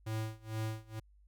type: tone with tremolo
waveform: square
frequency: 110 Hz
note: A2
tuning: in tune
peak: -34 dBFS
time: 0.06-1 s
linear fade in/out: 10 ms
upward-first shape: sine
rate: 2.2 Hz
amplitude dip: 95%
effects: added 50 Hz sine -60 dBFS peak until 1.27 s